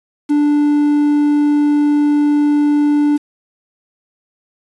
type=tone with quantisation; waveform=triangle; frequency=293.7 Hz; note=D4; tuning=in tune; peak=-8 dBFS; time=0.29-3.18 s; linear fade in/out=20 ms; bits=6; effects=resampled to 24000 Hz